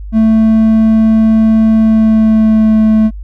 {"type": "tone with pitch glide", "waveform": "triangle", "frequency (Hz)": [221, 218.1], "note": ["A3", "A3"], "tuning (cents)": [8, -15], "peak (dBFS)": -3, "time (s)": [0.12, 3.11], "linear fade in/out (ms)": 50, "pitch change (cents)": -23, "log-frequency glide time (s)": [1.76, 2.77], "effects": ["added 50 Hz sine -22 dBFS peak until 3.23 s"]}